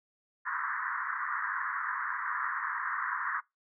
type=band-pass noise; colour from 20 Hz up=pink; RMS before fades=-34 dBFS; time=0.45-3.41 s; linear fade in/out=20 ms; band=990 to 1900 Hz; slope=96 dB/octave; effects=noise-tail reverb RT60 0.2 s tail -24 dB re dry